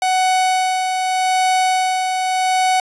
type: tone with tremolo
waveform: 45% pulse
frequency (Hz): 745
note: F#5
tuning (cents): +12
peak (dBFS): -13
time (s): 0.02-2.8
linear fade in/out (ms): 2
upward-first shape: sine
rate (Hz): 0.83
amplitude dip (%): 40
effects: resampled to 24000 Hz + 9-bit